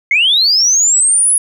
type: linear sweep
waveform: sine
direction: up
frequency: 2093 to 10548 Hz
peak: -7 dBFS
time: 0.11-1.38 s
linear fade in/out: 2 ms
effects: tanh soft clip ceiling -3 dBFS